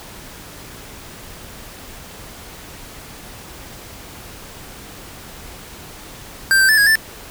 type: tone with pitch steps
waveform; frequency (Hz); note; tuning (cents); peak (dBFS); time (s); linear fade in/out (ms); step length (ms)
square; 1574 / 1558 / 1749 / 1654 / 1766; G6 / G6 / A6 / G#6 / A6; +7 / -11 / -11 / -8 / +6; -11; 6.51-6.955; 0; 89
effects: pink hiss -37 dBFS RMS until 7.3 s